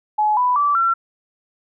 sine tone with pitch steps, 849 / 992.3 / 1159.8 / 1355.5 Hz, G#5 / B5 / D6 / E6, +38 / +8 / -22 / +48 cents, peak -14 dBFS, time 0.18-0.94 s, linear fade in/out 10 ms, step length 190 ms, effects none

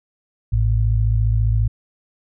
sine tone pair together, 54.7 / 109.4 Hz, A1 / A2, -9 / -9 cents, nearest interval octave, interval 1200 cents, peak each -17 dBFS, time 0.52-1.68 s, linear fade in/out 10 ms, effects none

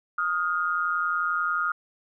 sine tone pair together, 1244.5 / 1415.7 Hz, D#6 / F6, 0 / +23 cents, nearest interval major second, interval 223 cents, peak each -26 dBFS, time 0.18-1.72 s, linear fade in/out 5 ms, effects none

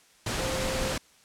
sine tone in noise, 523.3 Hz, C5, in tune, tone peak -32 dBFS, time 0.39-0.93 s, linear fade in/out 5 ms, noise pink, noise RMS -30 dBFS, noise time 0.26-0.98 s, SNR -5 dB, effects white hiss -59 dBFS RMS until 1.24 s + low-pass 9000 Hz 12 dB/octave

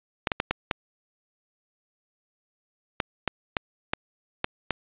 clicks, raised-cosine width 0.3 ms, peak -7 dBFS, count 11, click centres 0.272 / 0.318 / 0.401 / 0.51 / 0.712 / 3.002 / 3.277 / 3.568 / 3.935 / 4.444 / 4.707 s, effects resampled to 8000 Hz + 8-bit

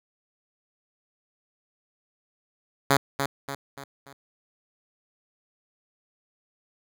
5% pulse tone with echo, 138.59 Hz, C#3, in tune, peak -6 dBFS, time 2.9-2.97 s, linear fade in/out 5 ms, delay 290 ms, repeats 4, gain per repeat -7 dB, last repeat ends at 4.13 s, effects none

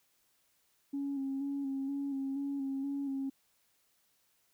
sine tone with vibrato, 275.4 Hz, C#4, 11 cents flat, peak -32 dBFS, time 0.93-3.3 s, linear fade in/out 10 ms, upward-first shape square, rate 2.1 Hz, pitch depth 28 cents each way, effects tanh soft clip ceiling -29 dBFS + white hiss -73 dBFS RMS until 4.53 s

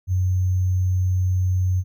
sine tone with sample-and-hold, 92 Hz, F#2, 9 cents flat, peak -17 dBFS, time 0.07-1.84 s, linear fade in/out 50 ms, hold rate 6300 Hz, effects none

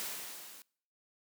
white noise with level ramp, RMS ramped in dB -38 to -53 dBFS, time 0-0.62 s, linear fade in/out 0 ms, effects noise-tail reverb RT60 0.6 s tail -25 dB re dry + high-pass 200 Hz 12 dB/octave

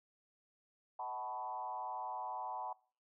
sine tone with frequency modulation, 870 Hz, A5, 20 cents flat, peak -39 dBFS, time 0.99-2.73 s, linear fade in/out 5 ms, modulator 118 Hz, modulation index 1.4, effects noise-tail reverb RT60 0.4 s tail -22 dB re dry

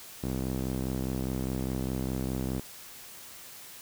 sawtooth tone with band-pass filter, 64.9 Hz, C2, 13 cents flat, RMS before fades -32 dBFS, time 0.23-2.6 s, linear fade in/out 5 ms, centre 250 Hz, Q 1, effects white hiss -47 dBFS RMS until 3.81 s

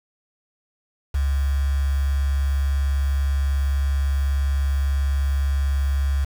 sine tone with quantisation, 69.3 Hz, C#2, in tune, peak -18 dBFS, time 1.14-6.25 s, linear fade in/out 10 ms, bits 6, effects none

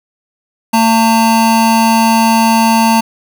square tone pair together, 225 / 900 Hz, A3 / A5, +39 / +39 cents, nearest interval 2 octaves, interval 2400 cents, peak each -11 dBFS, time 0.73-3.01 s, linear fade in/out 10 ms, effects none

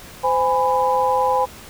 sine tone cluster, 515 / 825 / 996 Hz, C5 / G#5 / B5, -28 / -12 / +14 cents, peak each -20 / -19 / -20 dBFS, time 0.23-1.46 s, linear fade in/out 20 ms, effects pink hiss -40 dBFS RMS until 1.69 s

